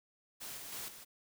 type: noise with level steps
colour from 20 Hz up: white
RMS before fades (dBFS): -45 / -47 / -43 / -52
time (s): 0.4-1.05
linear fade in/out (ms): 20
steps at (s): 0.57 / 0.72 / 0.88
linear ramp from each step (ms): 5
effects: none